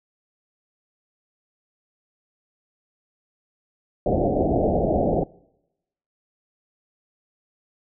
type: low-pass noise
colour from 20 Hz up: white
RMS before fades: -21 dBFS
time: 4.06-5.24 s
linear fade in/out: 5 ms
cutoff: 750 Hz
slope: 96 dB/octave
effects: noise-tail reverb RT60 0.9 s tail -24 dB re dry